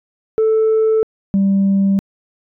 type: tone pair in turn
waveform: sine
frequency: 440 / 196 Hz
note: A4 / G3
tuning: 0 / 0 cents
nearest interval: octave + major second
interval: 1400 cents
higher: first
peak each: -9 dBFS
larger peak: neither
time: 0.38-1.03 / 1.34-1.99 s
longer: neither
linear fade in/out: 0 ms
effects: tanh soft clip ceiling -9 dBFS